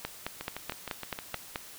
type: two click trains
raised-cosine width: 0.3 ms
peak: -20 / -16 dBFS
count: 7 / 8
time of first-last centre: 0.41-1.345 / 0.05-1.559 s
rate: 6.42 / 4.64 Hz
effects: white hiss -48 dBFS RMS until 1.78 s